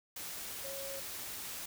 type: tone in noise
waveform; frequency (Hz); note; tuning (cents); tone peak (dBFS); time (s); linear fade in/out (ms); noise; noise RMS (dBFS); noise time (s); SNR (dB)
sine; 548; C#5; -20; -43; 0.64-1; 5; white; -43; 0.16-1.66; -3
effects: none